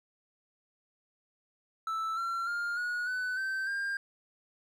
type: tone with pitch steps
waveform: triangle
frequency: 1318.5 / 1361.8 / 1406.6 / 1452.9 / 1500.6 / 1550 / 1600.9 Hz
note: E6 / F6 / F6 / F#6 / F#6 / G6 / G6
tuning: 0 / -44 / +12 / -32 / +24 / -20 / +36 cents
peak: -29 dBFS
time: 1.87-3.97 s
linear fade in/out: 2 ms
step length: 300 ms
effects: none